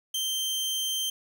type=tone; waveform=sawtooth; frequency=3136 Hz; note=G7; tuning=in tune; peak=-24 dBFS; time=0.14-1.1 s; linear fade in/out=5 ms; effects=none